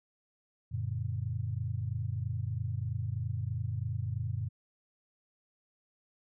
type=chord; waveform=sine; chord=Gb augmented; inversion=none; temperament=just; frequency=92.5 / 115.62 / 144.53 Hz; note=Gb2 / Bb2 / D3; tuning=0 / -14 / -27 cents; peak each=-36 / -34 / -40 dBFS; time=0.71-4.49 s; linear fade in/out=20 ms; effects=none